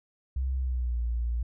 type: tone with pitch glide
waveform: sine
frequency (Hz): 65.41 to 58.61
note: C2 to A#1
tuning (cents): 0 to +10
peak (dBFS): -26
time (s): 0.36-1.43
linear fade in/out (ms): 5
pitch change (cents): -190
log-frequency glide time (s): 0.56-1
effects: none